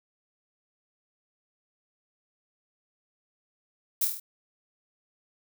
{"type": "noise with echo", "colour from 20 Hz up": "violet", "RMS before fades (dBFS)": -25, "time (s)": [4.01, 4.05], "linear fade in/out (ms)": 5, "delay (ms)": 25, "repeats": 6, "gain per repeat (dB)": -3, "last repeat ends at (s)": 4.2, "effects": []}